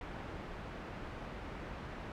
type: low-pass noise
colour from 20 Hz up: pink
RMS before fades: -45 dBFS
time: 0.01-2.12 s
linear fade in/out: 2 ms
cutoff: 2000 Hz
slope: 12 dB/octave
effects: none